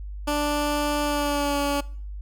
15% pulse tone with pitch glide, 293.7 to 285 Hz, D4 to C#4, 0 to +48 cents, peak -16 dBFS, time 0.27-1.81 s, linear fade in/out 10 ms, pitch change -52 cents, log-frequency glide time 1.03-1.58 s, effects noise-tail reverb RT60 0.5 s tail -22 dB re dry + added 50 Hz sine -32 dBFS peak until 2.21 s

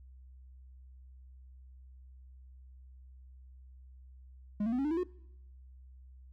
triangle tone with pitch steps, 207.7 / 227.8 / 249.9 / 274.1 / 300.6 / 329.7 / 361.6 Hz, G#3 / A#3 / B3 / C#4 / D4 / E4 / F#4, 0 / -40 / +21 / -19 / +40 / 0 / -40 cents, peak -27 dBFS, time 4.6-5.034 s, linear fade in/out 5 ms, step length 62 ms, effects noise-tail reverb RT60 0.8 s tail -23 dB re dry + added 64 Hz sine -51 dBFS peak until 6.32 s

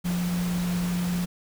sine tone in noise, 176.9 Hz, F3, 23 cents sharp, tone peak -24 dBFS, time 0.04-1.26 s, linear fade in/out 20 ms, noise pink, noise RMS -36 dBFS, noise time 0.04-1.26 s, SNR +9 dB, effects none

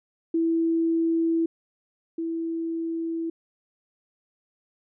sine tone pair in turn, 329.6 / 329.6 Hz, E4 / E4, 0 / 0 cents, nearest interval unison, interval 0 cents, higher neither, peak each -20 / -26 dBFS, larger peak first, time 0.34-1.46 / 2.18-3.3 s, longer neither, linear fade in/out 5 ms, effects none

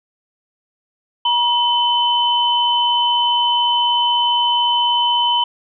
sine tone pair together, 957 / 3038 Hz, A#5 / F#7, +45 / +45 cents, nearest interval octave + minor sixth, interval 2000 cents, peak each -16 dBFS, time 1.25-5.44 s, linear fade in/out 5 ms, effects none

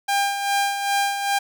sawtooth tone with tremolo, 800 Hz, G5, 35 cents sharp, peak -14 dBFS, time 0.08-1.39 s, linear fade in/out 10 ms, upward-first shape sine, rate 2.5 Hz, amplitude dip 55%, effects none

